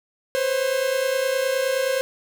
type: tone pair together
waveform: 45% pulse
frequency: 507.4 / 537 Hz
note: B4 / C5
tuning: +47 / +45 cents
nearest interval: minor second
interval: 98 cents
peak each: -25 / -22 dBFS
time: 0.35-2.01 s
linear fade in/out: 0 ms
effects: none